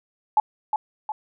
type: tone with echo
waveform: sine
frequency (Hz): 856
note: A5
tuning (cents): -48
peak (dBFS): -13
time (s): 0.37-0.4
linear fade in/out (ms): 2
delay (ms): 360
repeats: 2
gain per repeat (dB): -6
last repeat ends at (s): 1.12
effects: none